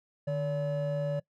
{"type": "tone pair together", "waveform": "triangle", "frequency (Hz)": [150.3, 571.7], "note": ["D3", "D5"], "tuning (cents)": [40, -47], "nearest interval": "octave + major seventh", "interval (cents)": 2313, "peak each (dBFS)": -28, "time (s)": [0.27, 1.2], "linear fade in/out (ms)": 10, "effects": ["noise-tail reverb RT60 0.1 s tail -22 dB re dry", "tanh soft clip ceiling -23 dBFS"]}